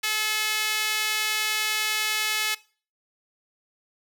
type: tone with high-pass filter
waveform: sawtooth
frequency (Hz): 430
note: A4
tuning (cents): -40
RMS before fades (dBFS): -26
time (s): 0.03-2.55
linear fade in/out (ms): 10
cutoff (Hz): 2200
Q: 1.2
effects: noise-tail reverb RT60 0.4 s tail -20 dB re dry